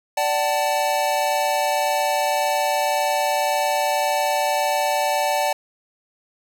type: chord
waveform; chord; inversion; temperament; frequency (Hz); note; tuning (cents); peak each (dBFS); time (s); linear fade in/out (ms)
square; D major; none; equal with one note detuned; 587.3 / 758.2 / 880; D5 / F#5 / A5; 0 / +42 / 0; -24; 0.17-5.53; 5
effects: none